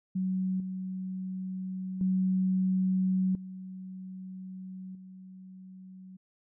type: tone with level steps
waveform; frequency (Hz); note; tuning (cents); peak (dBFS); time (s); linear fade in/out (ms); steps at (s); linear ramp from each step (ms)
sine; 187; F#3; +19; -27 / -33 / -24 / -39 / -45; 0.15-6.17; 10; 0.6 / 2.01 / 3.35 / 4.95; 2
effects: none